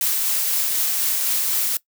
blue noise with tremolo, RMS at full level -20 dBFS, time 0.01-1.77 s, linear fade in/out 2 ms, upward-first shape triangle, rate 4 Hz, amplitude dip 25%, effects noise-tail reverb RT60 0.1 s tail -20 dB re dry

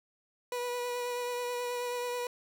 30% pulse tone with vibrato, 488.7 Hz, B4, 18 cents flat, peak -30 dBFS, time 0.52-2.27 s, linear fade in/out 2 ms, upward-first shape triangle, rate 9.3 Hz, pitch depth 20 cents each way, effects none

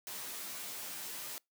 white noise with comb filter, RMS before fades -43 dBFS, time 0.07-1.38 s, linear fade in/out 0 ms, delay 12 ms, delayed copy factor -0.9, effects noise-tail reverb RT60 0.2 s tail -26 dB re dry + high-pass 150 Hz 12 dB/octave

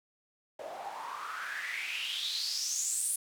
white noise with band-pass filter sweep, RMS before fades -36 dBFS, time 0.59-3.16 s, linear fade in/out 5 ms, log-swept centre 580 to 9900 Hz, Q 6.6, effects none

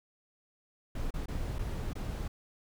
brown noise with dropouts, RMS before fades -35 dBFS, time 0.95-2.28 s, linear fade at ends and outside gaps 5 ms, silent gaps 1.107-1.139 / 1.259-1.282 / 1.586-1.59 / 1.933-1.953 s, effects none

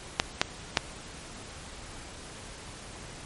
clicks, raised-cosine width 0.2 ms, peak -3 dBFS, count 3, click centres 0.199 / 0.415 / 0.772 s, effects pink hiss -44 dBFS RMS until 3.25 s + MP3 48 kbps

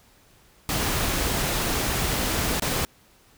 pink noise with dropouts, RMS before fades -25 dBFS, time 0.69-2.85 s, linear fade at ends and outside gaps 1 ms, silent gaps 2.598-2.621 s, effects pink hiss -57 dBFS RMS until 3.37 s

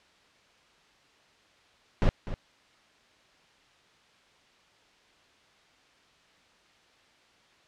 brown noise with echo, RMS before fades -21 dBFS, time 2.02-2.09 s, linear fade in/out 0 ms, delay 250 ms, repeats 1, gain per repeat -12 dB, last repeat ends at 2.34 s, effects white hiss -61 dBFS RMS until 7.67 s + low-pass 4000 Hz 12 dB/octave

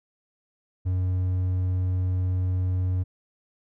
triangle tone, 91.8 Hz, F#2, 13 cents flat, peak -20 dBFS, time 0.85-3.04 s, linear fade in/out 20 ms, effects none

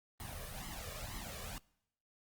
pink noise with flanger, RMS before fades -45 dBFS, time 0.2-1.58 s, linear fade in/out 0 ms, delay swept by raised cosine 0.97 to 1.74 ms, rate 2.1 Hz, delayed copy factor +0.8, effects noise-tail reverb RT60 0.8 s tail -24 dB re dry + Opus 32 kbps

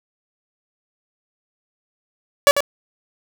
sawtooth tone with echo, 570 Hz, C#5, 48 cents sharp, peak -4 dBFS, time 2.47-2.51 s, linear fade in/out 0 ms, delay 95 ms, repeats 1, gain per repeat -8 dB, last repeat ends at 2.605 s, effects none

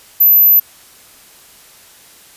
sine tone, 12070 Hz, F#9, 33 cents sharp, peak -5 dBFS, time 0.2-0.6 s, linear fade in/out 10 ms, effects white hiss -43 dBFS RMS until 2.36 s + resampled to 32000 Hz

